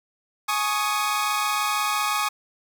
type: chord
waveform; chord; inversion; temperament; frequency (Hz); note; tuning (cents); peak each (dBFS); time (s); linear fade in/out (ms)
sawtooth; Ab suspended fourth; none; equal with one note detuned; 838.3 / 1108.7 / 1244.5; Ab5 / Db6 / Eb6; +16 / 0 / 0; -24 / -23 / -22; 0.48-2.29; 10
effects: none